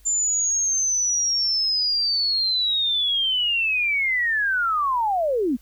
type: linear sweep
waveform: sine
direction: down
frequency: 7190 to 220 Hz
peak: -19 dBFS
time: 0.05-5.57 s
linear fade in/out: 20 ms
effects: added 50 Hz sine -50 dBFS peak until 5.61 s + white hiss -59 dBFS RMS until 5.61 s